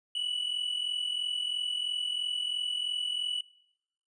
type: tone pair together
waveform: triangle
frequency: 2949 / 2992 Hz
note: F#7 / F#7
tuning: -6 / +19 cents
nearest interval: unison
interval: 25 cents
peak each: -29 / -35 dBFS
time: 0.15-3.41 s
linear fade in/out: 5 ms
effects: noise-tail reverb RT60 0.9 s tail -26 dB re dry + resampled to 22050 Hz